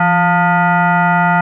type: tone with frequency modulation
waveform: sine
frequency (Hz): 360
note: F#4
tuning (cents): -47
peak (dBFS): -9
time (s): 0-1.41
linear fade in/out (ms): 5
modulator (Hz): 531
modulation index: 2.5
effects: none